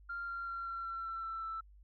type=tone with pitch steps; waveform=sine; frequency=1391 / 1381.4 / 1371.8 / 1362.4 / 1353 / 1343.6 / 1334.3 / 1325.1 Hz; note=F6 / F6 / F6 / F6 / E6 / E6 / E6 / E6; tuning=-7 / -19 / -31 / -43 / +45 / +33 / +21 / +9 cents; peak=-37 dBFS; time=0.09-1.61 s; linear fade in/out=10 ms; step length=190 ms; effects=tanh soft clip ceiling -33 dBFS + added 50 Hz sine -56 dBFS peak until 1.83 s